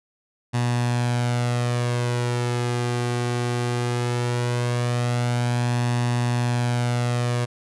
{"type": "tone with flanger", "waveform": "sawtooth", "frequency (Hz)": 121.3, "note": "B2", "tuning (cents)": -31, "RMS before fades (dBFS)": -23, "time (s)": [0.53, 7.46], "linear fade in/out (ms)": 20, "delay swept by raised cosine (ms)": [1.1, 2.6], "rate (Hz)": 0.18, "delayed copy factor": 0.5, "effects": ["resampled to 24000 Hz"]}